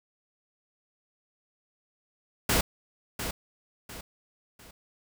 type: noise with echo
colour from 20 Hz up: pink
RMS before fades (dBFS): -24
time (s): 2.49-2.61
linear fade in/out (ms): 5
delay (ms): 700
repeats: 3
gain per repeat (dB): -9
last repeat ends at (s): 4.71
effects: none